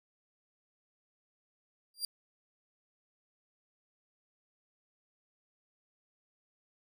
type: tone with exponential growth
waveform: sawtooth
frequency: 4762 Hz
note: D8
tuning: 23 cents sharp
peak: -26 dBFS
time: 1.94-2.05 s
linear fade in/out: 2 ms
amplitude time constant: 22 ms
effects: none